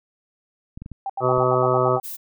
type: clicks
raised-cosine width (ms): 5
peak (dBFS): -23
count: 5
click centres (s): 0.775 / 0.82 / 0.861 / 0.917 / 1.38
type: tone bursts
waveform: sine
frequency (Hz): 784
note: G5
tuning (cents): 0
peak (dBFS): -24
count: 9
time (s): 1.06-2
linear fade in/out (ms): 2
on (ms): 36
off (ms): 77
type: harmonic tone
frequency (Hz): 126.8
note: B2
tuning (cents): +46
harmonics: 1 / 2 / 3 / 4 / 5 / 7 / 8 / 9 / 10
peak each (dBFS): -25 / -33 / -22 / -24 / -23 / -29 / -33 / -25 / -25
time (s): 1.2-2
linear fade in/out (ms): 50
type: noise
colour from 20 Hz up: violet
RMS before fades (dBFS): -33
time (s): 2.03-2.17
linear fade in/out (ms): 20
effects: none